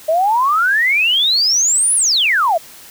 sine exponential two-way sweep, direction up then down, 614 to 10510 to 614 Hz, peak -11 dBFS, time 0.08-2.58 s, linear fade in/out 10 ms, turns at 1.95 s, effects white hiss -39 dBFS RMS until 2.9 s

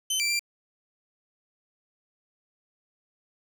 20% pulse tone with pitch steps, 3060 / 2347 / 2367 Hz, G7 / D7 / D7, -42 / -2 / +13 cents, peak -19 dBFS, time 0.1-0.394 s, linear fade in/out 5 ms, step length 98 ms, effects none

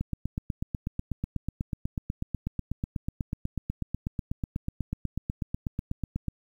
click train, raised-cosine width 5 ms, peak -17 dBFS, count 52, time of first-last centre 0.01-6.283 s, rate 8.13 Hz, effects 9-bit

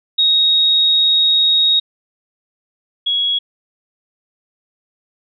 sine tone pair in turn, 3763 / 3333 Hz, A#7 / G#7, +16 / +5 cents, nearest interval major second, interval 211 cents, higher first, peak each -10 / -14 dBFS, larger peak first, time 0.18-1.8 / 3.06-3.39 s, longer first, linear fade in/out 10 ms, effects none

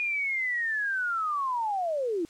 sine linear sweep, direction down, 2454 to 312.2 Hz, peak -26 dBFS, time 0-2.25 s, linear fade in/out 0 ms, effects white hiss -57 dBFS RMS until 2.29 s + low-pass 8000 Hz 12 dB/octave

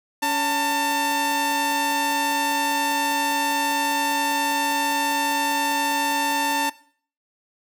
sawtooth tone pair together, 281.9 / 895 Hz, C#4 / A5, +29 / +29 cents, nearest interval octave + minor sixth, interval 2000 cents, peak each -24 / -17 dBFS, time 0.22-6.7 s, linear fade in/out 10 ms, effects noise-tail reverb RT60 0.5 s tail -19 dB re dry

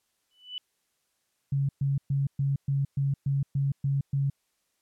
sine tone with exponential growth, 2983 Hz, F#7, 13 cents sharp, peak -30 dBFS, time 0.31-0.58 s, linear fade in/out 1 ms, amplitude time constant 58 ms
sine tone bursts, 138.59 Hz, C#3, in tune, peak -23 dBFS, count 10, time 1.52-4.3 s, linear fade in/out 5 ms, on 170 ms, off 120 ms
effects white hiss -75 dBFS RMS until 4.81 s + low-pass 12000 Hz 12 dB/octave

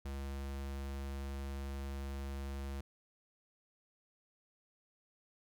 square tone, 68.8 Hz, C#2, 12 cents flat, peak -40 dBFS, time 0.05-2.81 s, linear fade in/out 5 ms, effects none

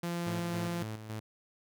sawtooth tone, 172 Hz, F3, 26 cents flat, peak -29 dBFS, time 0.03-0.83 s, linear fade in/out 5 ms
sawtooth tone with tremolo, 109 Hz, A2, 16 cents flat, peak -33 dBFS, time 0.26-1.2 s, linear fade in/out 10 ms, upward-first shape square, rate 3.6 Hz, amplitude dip 55%
effects none

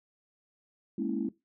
sine chord, A# half-diminished seventh, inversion third, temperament equal, 207.7 / 233.1 / 277.2 / 329.6 Hz, G#3 / A#3 / C#4 / E4, 0 / 0 / 0 / 0 cents, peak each -34 dBFS, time 0.98-1.29 s, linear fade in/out 5 ms, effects noise-tail reverb RT60 0.2 s tail -17 dB re dry + tanh soft clip ceiling -18 dBFS

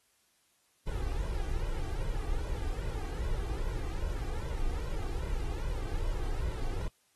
brown noise with flanger, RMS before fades -33 dBFS, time 0.87-6.88 s, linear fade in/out 2 ms, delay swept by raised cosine 2 to 2.57 ms, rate 2.5 Hz, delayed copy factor +0.7, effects white hiss -71 dBFS RMS until 7.15 s + AAC 32 kbps

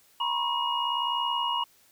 sine tone cluster, 950 / 1011 / 1089 / 2880 Hz, A#5 / B5 / C#6 / F#7, +33 / +40 / -31 / -47 cents, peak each -29 / -34 / -33 / -30 dBFS, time 0.2-1.64 s, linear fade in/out 5 ms, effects white hiss -61 dBFS RMS until 1.91 s

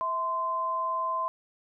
sine tone pair together, 652 / 1035 Hz, E5 / C6, -19 / -19 cents, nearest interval minor sixth, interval 800 cents, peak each -36 / -27 dBFS, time 0.01-1.28 s, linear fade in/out 0 ms, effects none

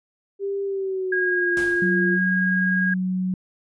sine tone with pitch glide, 396.6 to 349.3 Hz, G4 to F4, +20 to 0 cents, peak -23 dBFS, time 0.39-2.19 s, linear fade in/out 50 ms, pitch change -220 cents, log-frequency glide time 0.64-1.53 s
sine tone with tremolo, 1635 Hz, G#6, 28 cents flat, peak -19 dBFS, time 1.12-2.94 s, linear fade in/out 5 ms, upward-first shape sine, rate 20 Hz, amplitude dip 25%
pink noise with exponential decay, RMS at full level -32 dBFS, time 1.57-2.08 s, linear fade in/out 0 ms, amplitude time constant 110 ms
sine tone, 185 Hz, F#3, in tune, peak -21 dBFS, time 1.82-3.34 s, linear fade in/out 2 ms
effects resampled to 24000 Hz

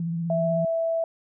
sine tone with vibrato, 167.4 Hz, E3, 27 cents sharp, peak -25 dBFS, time 0-0.65 s, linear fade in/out 2 ms, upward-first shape triangle, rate 16 Hz, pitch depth 41 cents each way
sine tone, 659.3 Hz, E5, in tune, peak -22 dBFS, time 0.3-1.04 s, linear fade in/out 2 ms
effects none

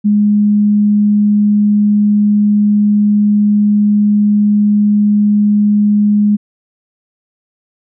sine tone, 207.6 Hz, G#3, in tune, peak -7 dBFS, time 0.04-6.37 s, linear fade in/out 20 ms, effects none

